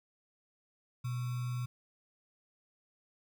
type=tone with sample-and-hold; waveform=sine; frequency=123.2 Hz; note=B2; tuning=4 cents flat; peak=-33 dBFS; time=1.04-1.66 s; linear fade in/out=10 ms; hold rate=1225 Hz; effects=none